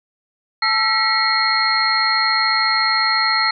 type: tone cluster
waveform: sine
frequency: 874 / 1333 / 1930 / 2175 / 4238 Hz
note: A5 / E6 / B6 / C#7 / C8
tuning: -12 / +19 / -40 / -33 / +21 cents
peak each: -24 / -20 / -21 / -23 / -19 dBFS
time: 0.62-3.51 s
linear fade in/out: 5 ms
effects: none